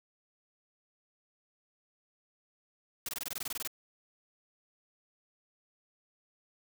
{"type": "noise bursts", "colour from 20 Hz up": "white", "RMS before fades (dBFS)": -37, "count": 13, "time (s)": [3.06, 3.675], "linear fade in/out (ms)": 2, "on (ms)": 27, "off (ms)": 22, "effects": []}